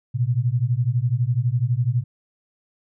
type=beating tone pair; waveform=sine; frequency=116 / 128 Hz; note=A#2 / C3; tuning=-8 / -38 cents; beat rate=12 Hz; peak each=-21 dBFS; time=0.14-2.04 s; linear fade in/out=20 ms; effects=none